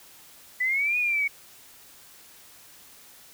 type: exponential two-way sweep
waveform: sine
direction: up then down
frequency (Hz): 1975.5 to 2486 to 2222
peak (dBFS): -22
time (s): 0.6-1.28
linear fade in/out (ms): 10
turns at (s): 0.98
effects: white hiss -51 dBFS RMS until 3.33 s